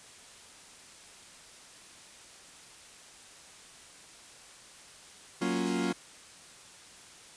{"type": "chord", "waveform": "40% pulse", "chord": "Gb major seventh", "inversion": "none", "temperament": "equal", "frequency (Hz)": [185, 233.1, 277.2, 349.2], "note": ["Gb3", "Bb3", "Db4", "F4"], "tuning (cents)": [0, 0, 0, 0], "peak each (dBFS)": -33, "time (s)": [5.41, 5.93], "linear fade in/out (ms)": 10, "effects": ["white hiss -52 dBFS RMS until 7.36 s", "resampled to 22050 Hz"]}